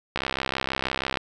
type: click train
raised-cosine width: 0.3 ms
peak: -9 dBFS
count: 68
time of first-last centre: 0.16-1.172 s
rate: 66.2 Hz
effects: none